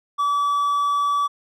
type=tone; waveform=triangle; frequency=1149 Hz; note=D6; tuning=38 cents flat; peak=-16 dBFS; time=0.18-1.28 s; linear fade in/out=20 ms; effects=none

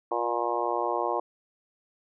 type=harmonic tone with a mistuned harmonic; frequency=119 Hz; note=A#2; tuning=36 cents sharp; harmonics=3 / 4 / 5 / 6 / 7 / 8 / 9; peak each=-33 / -33 / -33 / -33 / -33 / -33 / -33 dBFS; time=0.11-1.2 s; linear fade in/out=5 ms; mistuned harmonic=3; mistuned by=-16 cents; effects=none

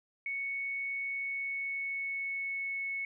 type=tone with pitch glide; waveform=sine; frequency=2218 to 2204 Hz; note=C#7 to C#7; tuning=0 to -11 cents; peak=-33 dBFS; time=0.26-3.05 s; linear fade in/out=2 ms; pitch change=-11 cents; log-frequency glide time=1.04-2.86 s; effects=none

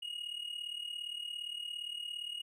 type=tone with amplitude modulation; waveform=triangle; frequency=2879 Hz; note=F#7; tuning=48 cents flat; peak=-34 dBFS; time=0.02-2.42 s; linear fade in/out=10 ms; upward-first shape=sine; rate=37.4 Hz; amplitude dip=75%; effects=none

